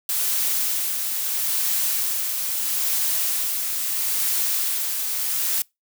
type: noise with tremolo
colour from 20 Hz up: blue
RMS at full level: -22 dBFS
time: 0.09-5.62 s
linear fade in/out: 2 ms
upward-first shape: sine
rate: 0.76 Hz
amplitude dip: 35%
effects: noise-tail reverb RT60 0.2 s tail -25 dB re dry

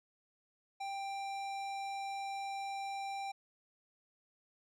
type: tone with hard clipping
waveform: sine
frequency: 788 Hz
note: G5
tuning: 9 cents sharp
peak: -40 dBFS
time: 0.8-3.32 s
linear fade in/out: 10 ms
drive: 15 dB
effects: none

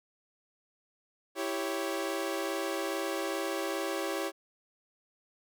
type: chord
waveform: sawtooth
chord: C# diminished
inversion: first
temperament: equal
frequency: 329.6 / 392 / 554.4 Hz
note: E4 / G4 / C#5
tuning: 0 / 0 / 0 cents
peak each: -32 dBFS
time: 1.35-4.32 s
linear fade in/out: 50 ms
effects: none

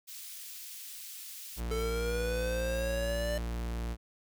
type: high-pass noise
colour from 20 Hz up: white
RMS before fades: -45 dBFS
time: 0.07-1.61 s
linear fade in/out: 20 ms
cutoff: 2800 Hz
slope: 12 dB/octave
type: tone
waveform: 45% pulse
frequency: 58 Hz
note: A#1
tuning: 8 cents flat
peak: -33 dBFS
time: 1.56-3.97 s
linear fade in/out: 50 ms
type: linear sweep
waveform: square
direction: up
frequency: 440 to 595 Hz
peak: -33 dBFS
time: 1.71-3.38 s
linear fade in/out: 2 ms
effects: none

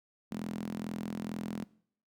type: tone with high-pass filter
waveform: sawtooth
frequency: 42.23 Hz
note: E1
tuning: 43 cents sharp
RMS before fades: -38 dBFS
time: 0.31-1.64 s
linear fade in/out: 0 ms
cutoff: 210 Hz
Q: 5.3
effects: noise-tail reverb RT60 0.6 s tail -21 dB re dry

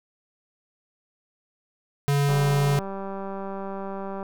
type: tone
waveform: square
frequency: 142 Hz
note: C#3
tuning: 42 cents sharp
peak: -20 dBFS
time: 2.08-2.79 s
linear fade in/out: 0 ms
type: click train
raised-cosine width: 1 ms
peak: -21 dBFS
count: 379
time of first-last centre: 2.29-4.228 s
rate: 195 Hz
effects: none

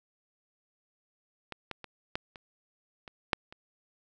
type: clicks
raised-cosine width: 0.3 ms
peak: -22 / -20 / -26 / -15 / -29 / -28 / -8 / -30 dBFS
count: 8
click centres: 1.523 / 1.713 / 1.843 / 2.155 / 2.358 / 3.078 / 3.332 / 3.525 s
effects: none

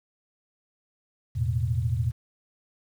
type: chord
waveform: sine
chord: E suspended fourth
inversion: none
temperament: just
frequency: 82.41 / 109.88 / 123.61 Hz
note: E2 / A2 / B2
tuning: 0 / -2 / +2 cents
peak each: -29 / -27 / -27 dBFS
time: 1.35-2.12 s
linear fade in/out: 20 ms
effects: 9-bit

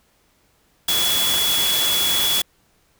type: tone in noise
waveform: sine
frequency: 3382 Hz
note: G#7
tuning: 31 cents sharp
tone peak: -19 dBFS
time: 0.88-2.42 s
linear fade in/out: 5 ms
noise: white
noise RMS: -22 dBFS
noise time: 0.88-2.42 s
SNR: 0 dB
effects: pink hiss -61 dBFS RMS until 2.99 s

